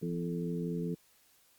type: harmonic tone with a mistuned harmonic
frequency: 84.8 Hz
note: E2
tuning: 50 cents sharp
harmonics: 2 / 3 / 4 / 5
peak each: -34 / -40 / -42 / -40 dBFS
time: 0.02-0.95 s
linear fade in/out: 10 ms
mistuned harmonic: 5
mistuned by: +49 cents
effects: white hiss -66 dBFS RMS until 1.58 s + Opus 48 kbps